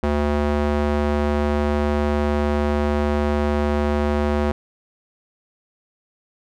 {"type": "tone with band-pass filter", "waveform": "square", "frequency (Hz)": 73.4, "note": "D2", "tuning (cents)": 0, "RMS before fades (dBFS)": -20, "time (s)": [0.03, 4.52], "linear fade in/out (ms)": 5, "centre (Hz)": 520, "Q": 0.52, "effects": []}